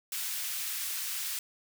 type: high-pass noise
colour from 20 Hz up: white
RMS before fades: -35 dBFS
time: 0.12-1.39 s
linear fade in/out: 2 ms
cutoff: 1700 Hz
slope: 12 dB/octave
effects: none